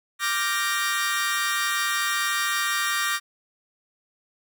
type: chord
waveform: sawtooth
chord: G minor seventh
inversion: second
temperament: equal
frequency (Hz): 1174.7 / 1396.9 / 1568 / 1864.7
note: D6 / F6 / G6 / Bb6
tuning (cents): 0 / 0 / 0 / 0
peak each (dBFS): -24 / -28 / -27 / -23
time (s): 0.19-3.2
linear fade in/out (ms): 50
effects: none